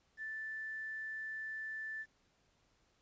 sine tone with quantisation, 1760 Hz, A6, in tune, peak -40 dBFS, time 0.17-2.06 s, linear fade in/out 50 ms, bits 11, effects pink hiss -74 dBFS RMS until 3.01 s + resampled to 16000 Hz

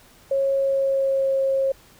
sine tone with pitch glide, 546 to 539.1 Hz, C#5 to C#5, -26 to -48 cents, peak -18 dBFS, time 0.31-1.72 s, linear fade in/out 5 ms, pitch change -22 cents, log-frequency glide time 0.56-1.36 s, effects pink hiss -52 dBFS RMS until 1.99 s

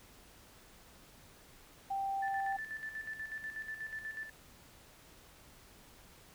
sine tone, 784 Hz, G5, in tune, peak -33 dBFS, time 1.9-2.57 s, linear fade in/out 10 ms
sine tone with tremolo, 1760 Hz, A6, in tune, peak -38 dBFS, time 2.22-4.3 s, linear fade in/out 10 ms, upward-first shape square, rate 8.2 Hz, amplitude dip 60%
effects pink hiss -59 dBFS RMS until 6.34 s

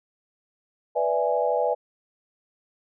sine chord, E dominant seventh, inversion second, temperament equal, 493.9 / 587.3 / 659.3 / 830.6 Hz, B4 / D5 / E5 / G#5, 0 / 0 / 0 / 0 cents, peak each -25 / -26 / -27 / -27 dBFS, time 0.95-1.75 s, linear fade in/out 20 ms, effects none

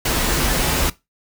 pink noise with comb filter, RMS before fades -19 dBFS, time 0.05-0.9 s, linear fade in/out 5 ms, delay 10 ms, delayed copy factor -0.5, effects noise-tail reverb RT60 0.2 s tail -18 dB re dry

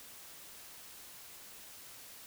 silence, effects white hiss -52 dBFS RMS until 2.26 s

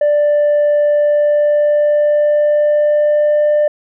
sine tone with pitch glide, 589 to 596.5 Hz, D5 to D5, +5 to +27 cents, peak -7 dBFS, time 0.01-3.68 s, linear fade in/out 5 ms, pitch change +22 cents, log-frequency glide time 0.81-3.46 s, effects tanh soft clip ceiling -8 dBFS

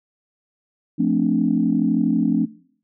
sine chord, D minor seventh, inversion first, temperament equal, 174.61 / 220 / 261.6 / 293.7 Hz, F3 / A3 / C4 / D4, 0 / 0 / 0 / 0 cents, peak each -23 / -21 / -21 / -21 dBFS, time 0.98-2.46 s, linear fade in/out 20 ms, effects noise-tail reverb RT60 0.6 s tail -22 dB re dry + tanh soft clip ceiling -5 dBFS

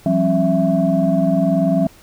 sine tone cluster, 171.2 / 191.6 / 269.9 / 662 Hz, F3 / G3 / C#4 / E5, -34 / -39 / -46 / +7 cents, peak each -18 dBFS, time 0.06-1.87 s, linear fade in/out 2 ms, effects tanh soft clip ceiling -5 dBFS + pink hiss -47 dBFS RMS until 2.02 s

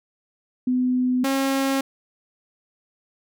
sine / sawtooth tone pair in turn, 252 / 270.8 Hz, B3 / C#4, +35 / -40 cents, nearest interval minor second, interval 125 cents, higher second, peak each -18 / -16 dBFS, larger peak second, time 0.67-1.24 / 1.24-1.81 s, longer neither, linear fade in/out 5 ms, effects none

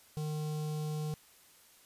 square tone with notch filter, 152.6 Hz, D#3, 33 cents flat, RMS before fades -36 dBFS, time 0.17-1.14 s, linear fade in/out 0 ms, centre 1800 Hz, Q 0.61, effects white hiss -61 dBFS RMS until 1.85 s + resampled to 32000 Hz

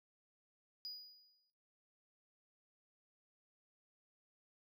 triangle tone with exponential decay, 4920 Hz, D#8, 20 cents flat, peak -40 dBFS, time 0.85-1.5 s, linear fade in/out 0 ms, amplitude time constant 140 ms, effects noise-tail reverb RT60 0.8 s tail -23 dB re dry + tanh soft clip ceiling -37 dBFS

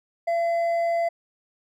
sine tone with hard clipping, 678 Hz, E5, 49 cents sharp, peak -22 dBFS, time 0.27-1.09 s, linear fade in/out 10 ms, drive 4 dB, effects none

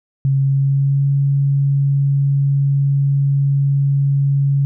sine tone with pitch glide, 136.4 to 139.43 Hz, C#3 to C#3, -28 to +10 cents, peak -12 dBFS, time 0.25-4.65 s, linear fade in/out 0 ms, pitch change +38 cents, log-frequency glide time 0.38-1.06 s, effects none

